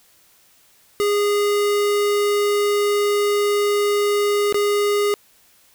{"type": "tone with dropouts", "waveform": "square", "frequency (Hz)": 410.8, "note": "G#4", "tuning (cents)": -19, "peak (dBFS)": -17, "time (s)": [1, 5.14], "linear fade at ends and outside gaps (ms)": 0, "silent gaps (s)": [4.525, 4.544], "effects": ["white hiss -55 dBFS RMS until 5.74 s"]}